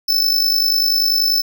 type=tone with amplitude modulation; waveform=square; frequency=5274 Hz; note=E8; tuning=in tune; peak=-11 dBFS; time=0.08-1.42 s; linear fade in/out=10 ms; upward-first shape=sine; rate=50.2 Hz; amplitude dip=60%; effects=none

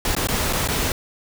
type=noise with dropouts; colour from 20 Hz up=pink; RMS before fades=-22 dBFS; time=0.05-0.92 s; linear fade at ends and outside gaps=2 ms; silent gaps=0.151-0.165 / 0.272-0.286 / 0.527-0.532 / 0.676-0.686 s; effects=none

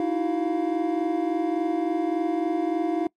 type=tone cluster; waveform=triangle; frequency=308 / 331.5 / 373 / 702 Hz; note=D#4 / E4 / F#4 / F5; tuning=-17 / +10 / +14 / +9 cents; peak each=-26 / -23 / -29 / -28 dBFS; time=0-3.07 s; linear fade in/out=2 ms; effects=noise-tail reverb RT60 0.1 s tail -23 dB re dry + MP3 64 kbps

